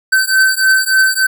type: beating tone pair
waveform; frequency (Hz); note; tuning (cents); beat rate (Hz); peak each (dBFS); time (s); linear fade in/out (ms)
square; 1537 / 1540.4; G6 / G6; -35 / -31; 3.4; -13; 0.12-1.27; 10
effects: none